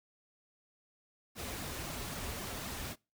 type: noise with flanger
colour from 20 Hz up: pink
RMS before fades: -41 dBFS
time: 1.35-2.96 s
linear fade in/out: 50 ms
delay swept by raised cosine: 2 to 6.5 ms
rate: 3.8 Hz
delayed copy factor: -0.65
effects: noise-tail reverb RT60 0.3 s tail -26 dB re dry